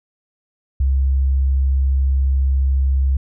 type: tone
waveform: sine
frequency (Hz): 67.1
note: C2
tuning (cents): +44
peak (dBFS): -13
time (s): 0.8-3.17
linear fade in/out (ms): 5
effects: none